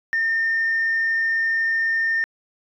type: tone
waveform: sine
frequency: 1814 Hz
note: A#6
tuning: 48 cents flat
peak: -17 dBFS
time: 0.13-2.24 s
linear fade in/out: 0 ms
effects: tanh soft clip ceiling -15 dBFS